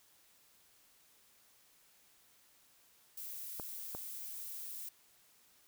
violet noise, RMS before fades -45 dBFS, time 3.17-4.89 s, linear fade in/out 5 ms
clicks, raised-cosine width 1 ms, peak -29 dBFS, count 2, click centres 3.598 / 3.949 s
effects white hiss -67 dBFS RMS until 5.67 s

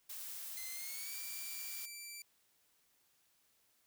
blue noise, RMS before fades -46 dBFS, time 0.09-1.86 s, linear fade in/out 10 ms
10% pulse tone with pitch glide, 2060 to 2339 Hz, C7 to D7, -28 to -8 cents, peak -38 dBFS, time 0.57-2.22 s, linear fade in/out 2 ms, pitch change +220 cents, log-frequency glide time 0.7-1.17 s
effects white hiss -74 dBFS RMS until 3.86 s

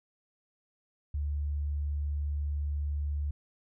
sine tone, 72.9 Hz, D2, 12 cents flat, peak -29 dBFS, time 1.14-3.31 s, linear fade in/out 5 ms, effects none

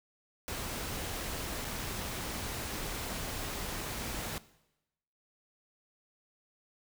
pink noise with dropouts, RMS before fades -38 dBFS, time 0.48-4.38 s, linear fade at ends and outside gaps 0 ms, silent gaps 1.646-1.651 s, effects noise-tail reverb RT60 0.9 s tail -18 dB re dry

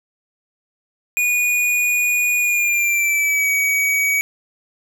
square tone with pitch glide, 2455 to 2264 Hz, D#7 to C#7, -24 to +36 cents, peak -16 dBFS, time 1.17-4.21 s, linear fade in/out 0 ms, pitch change -140 cents, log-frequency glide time 2.4-3.5 s, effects none

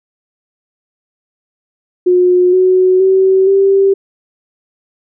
sine tone with pitch steps, 360.6 / 370.5 / 380.7 / 391.2 Hz, F#4 / F#4 / F#4 / G4, -45 / +2 / +49 / -4 cents, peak -6 dBFS, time 2.06-3.94 s, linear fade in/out 10 ms, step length 470 ms, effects none

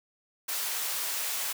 white high-pass noise, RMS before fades -32 dBFS, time 0.48-1.53 s, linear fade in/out 10 ms, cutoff 590 Hz, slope 12 dB/octave, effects none

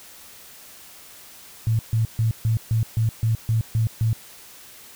sine tone bursts, 112.5 Hz, A2, 39 cents sharp, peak -17 dBFS, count 10, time 1.67-4.13 s, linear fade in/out 0 ms, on 120 ms, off 140 ms, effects white hiss -45 dBFS RMS until 4.95 s

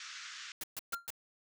pink band-pass noise, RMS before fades -47 dBFS, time 0-0.52 s, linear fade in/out 2 ms, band 1300 to 6900 Hz, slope 48 dB/octave
white noise bursts, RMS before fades -40 dBFS, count 4, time 0.61-1.104 s, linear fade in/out 2 ms, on 26 ms, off 130 ms
triangle tone with exponential decay, 1387 Hz, F6, 12 cents flat, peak -30 dBFS, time 0.93-1.07 s, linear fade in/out 2 ms, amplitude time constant 29 ms
effects none

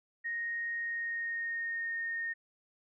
sine tone with pitch glide, 1864.7 to 1842.2 Hz, A#6 to A#6, 0 to -21 cents, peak -33 dBFS, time 0.24-2.34 s, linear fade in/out 20 ms, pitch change -21 cents, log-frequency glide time 0.76-1.96 s, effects none

